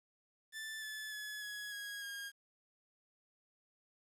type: tone with pitch steps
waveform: sawtooth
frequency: 1761 / 1732.7 / 1704.9 / 1677.6 / 1650.7 / 1624.2 Hz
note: A6 / A6 / G#6 / G#6 / G#6 / G#6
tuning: +1 / -27 / +45 / +17 / -11 / -39 cents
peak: -39 dBFS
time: 0.52-2.32 s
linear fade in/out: 50 ms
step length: 300 ms
effects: resampled to 32000 Hz + 11-bit